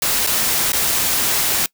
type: noise with dropouts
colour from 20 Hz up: white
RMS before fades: -18 dBFS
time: 0.02-1.66 s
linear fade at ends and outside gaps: 2 ms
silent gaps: 0.266-0.271 / 0.72-0.731 s
effects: noise-tail reverb RT60 0.1 s tail -23 dB re dry